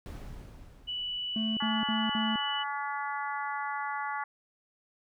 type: noise with exponential decay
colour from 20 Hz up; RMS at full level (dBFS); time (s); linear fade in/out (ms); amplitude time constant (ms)
brown; -39; 0.06-2.18; 0; 460
type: tone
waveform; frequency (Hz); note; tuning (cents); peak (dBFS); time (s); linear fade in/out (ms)
sine; 2960; F#7; 0; -32; 0.87-2.64; 20
type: tone bursts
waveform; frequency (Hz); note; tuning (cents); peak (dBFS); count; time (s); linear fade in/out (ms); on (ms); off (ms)
triangle; 220; A3; 0; -27; 4; 1.36-2.359; 2; 210; 53
type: harmonic tone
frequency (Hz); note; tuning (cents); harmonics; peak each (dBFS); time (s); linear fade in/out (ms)
284.9; C#4; +48; 3 / 4 / 5 / 6 / 7; -35 / -37 / -39 / -41 / -42; 1.6-4.24; 5
effects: none